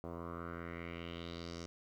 10% pulse tone with low-pass filter sweep, 85 Hz, F2, 46 cents flat, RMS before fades -45 dBFS, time 0.04-1.66 s, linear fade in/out 0 ms, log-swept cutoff 830 to 6000 Hz, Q 3.3, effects 12-bit

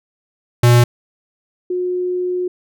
square / sine tone pair in turn, 120.6 / 361.4 Hz, B2 / F#4, -41 / -41 cents, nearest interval octave + perfect fifth, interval 1900 cents, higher second, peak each -8 / -17 dBFS, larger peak first, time 0.63-0.84 / 1.7-2.48 s, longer second, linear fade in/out 5 ms, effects none

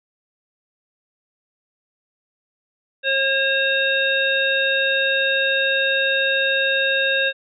harmonic tone with a mistuned harmonic, 540 Hz, C#5, 45 cents flat, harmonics 1 / 3 / 5 / 7, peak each -23 / -20 / -23 / -24 dBFS, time 3.03-7.33 s, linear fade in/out 50 ms, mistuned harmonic 7, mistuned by -31 cents, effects none

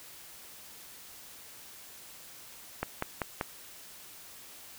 click train, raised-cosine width 0.5 ms, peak -15 dBFS, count 4, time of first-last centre 2.83-3.411 s, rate 5.16 Hz, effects white hiss -50 dBFS RMS until 4.78 s

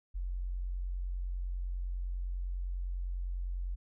sine tone, 44.97 Hz, F#1, 49 cents flat, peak -33 dBFS, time 0.14-3.76 s, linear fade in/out 20 ms, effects none

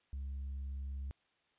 sine tone with tanh clipping, 68.2 Hz, C#2, 28 cents flat, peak -39 dBFS, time 0.13-1.11 s, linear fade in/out 0 ms, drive 1 dB, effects white hiss -75 dBFS RMS until 1.58 s + resampled to 8000 Hz

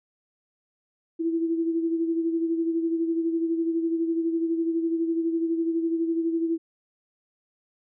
sine beating tone pair, 329.6 / 341.6 Hz, E4 / F4, 0 / -38 cents, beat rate 12 Hz, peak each -23 / -32 dBFS, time 1.19-6.58 s, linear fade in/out 20 ms, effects none

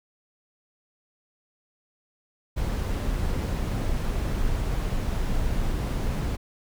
brown noise, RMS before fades -26 dBFS, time 2.56-6.37 s, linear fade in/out 20 ms, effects none

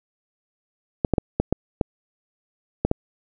clicks, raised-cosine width 2 ms, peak -5 dBFS, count 8, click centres 1.048 / 1.137 / 1.182 / 1.4 / 1.526 / 1.812 / 2.85 / 2.914 s, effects none

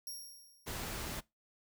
15% pulse tone with exponential decay, 5588 Hz, F8, in tune, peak -34 dBFS, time 0.07-0.95 s, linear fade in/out 2 ms, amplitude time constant 190 ms
pink noise, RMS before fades -41 dBFS, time 0.66-1.21 s, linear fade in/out 20 ms
effects noise-tail reverb RT60 0.2 s tail -21 dB re dry

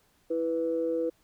sine tone pair together, 329.6 / 493.9 Hz, E4 / B4, 0 / 0 cents, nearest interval perfect fifth, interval 700 cents, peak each -30 / -27 dBFS, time 0.3-1.1 s, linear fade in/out 10 ms, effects tanh soft clip ceiling -18 dBFS + pink hiss -67 dBFS RMS until 1.23 s

